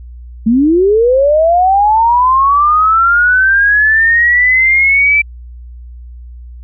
sine linear sweep, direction up, 213.5 to 2333 Hz, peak -6 dBFS, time 0.46-5.22 s, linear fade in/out 10 ms, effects added 60 Hz sine -28 dBFS peak until 6.63 s

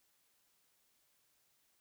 silence, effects white hiss -75 dBFS RMS until 1.8 s

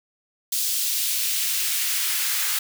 white noise with high-pass filter sweep, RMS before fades -24 dBFS, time 0.52-2.59 s, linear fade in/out 5 ms, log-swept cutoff 4300 to 1400 Hz, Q 1, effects none

